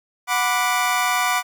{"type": "chord", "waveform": "25% pulse", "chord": "B minor", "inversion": "second", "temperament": "equal with one note detuned", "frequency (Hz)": [733.2, 987.8, 1174.7], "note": ["F#5", "B5", "D6"], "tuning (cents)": [-16, 0, 0], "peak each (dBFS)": -19, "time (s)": [0.27, 1.43], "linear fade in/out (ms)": 50, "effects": []}